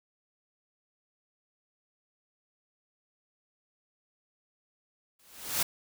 white noise with exponential growth, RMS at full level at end -25 dBFS, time 5.19-5.63 s, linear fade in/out 5 ms, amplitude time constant 94 ms, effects none

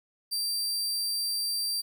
sawtooth tone, 4699 Hz, D8, in tune, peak -25 dBFS, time 0.31-1.82 s, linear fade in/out 20 ms, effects 11-bit

